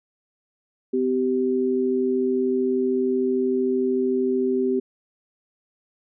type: tone pair together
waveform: sine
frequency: 254.3 / 387.5 Hz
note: C4 / G4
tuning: -49 / -20 cents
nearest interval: perfect fifth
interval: 729 cents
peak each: -23 / -21 dBFS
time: 0.93-4.8 s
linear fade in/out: 10 ms
effects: none